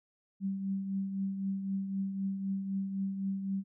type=tone with tremolo; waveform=sine; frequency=194.4 Hz; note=G3; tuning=14 cents flat; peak=-29 dBFS; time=0.4-3.64 s; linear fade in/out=50 ms; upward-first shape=triangle; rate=3.9 Hz; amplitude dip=55%; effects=none